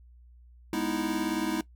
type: chord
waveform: square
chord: E major seventh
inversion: first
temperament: equal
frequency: 207.7 / 246.9 / 311.1 / 329.6 Hz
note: G#3 / B3 / D#4 / E4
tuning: 0 / 0 / 0 / 0 cents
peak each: -36 / -36 / -32 / -33 dBFS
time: 0.73-1.61 s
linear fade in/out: 2 ms
effects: noise-tail reverb RT60 0.1 s tail -18 dB re dry + added 60 Hz sine -51 dBFS peak until 1.75 s